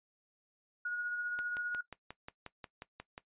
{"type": "tone with tremolo", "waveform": "sine", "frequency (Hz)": 1448, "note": "F#6", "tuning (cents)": -38, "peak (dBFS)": -33, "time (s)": [0.85, 1.81], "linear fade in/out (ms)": 5, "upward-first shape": "sine", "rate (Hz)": 15, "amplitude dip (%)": 35}
{"type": "click train", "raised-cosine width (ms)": 0.3, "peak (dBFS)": -28, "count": 11, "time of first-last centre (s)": [1.39, 3.179], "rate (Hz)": 5.59}
{"effects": ["noise-tail reverb RT60 0.1 s tail -17 dB re dry", "resampled to 8000 Hz"]}